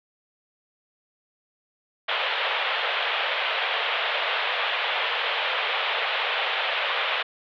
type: band-pass noise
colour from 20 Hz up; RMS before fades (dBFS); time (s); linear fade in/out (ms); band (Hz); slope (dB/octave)
white; -26; 2.08-7.23; 10; 470 to 3500; 48
effects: none